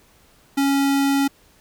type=tone; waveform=square; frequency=277.2 Hz; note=C#4; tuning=in tune; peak=-17 dBFS; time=0.57-1.28 s; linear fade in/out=10 ms; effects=pink hiss -55 dBFS RMS until 1.6 s